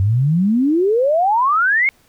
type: exponential sweep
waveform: sine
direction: up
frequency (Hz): 92.5 to 2217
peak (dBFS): -12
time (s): 0-1.89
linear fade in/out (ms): 0
effects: pink hiss -55 dBFS RMS until 2.08 s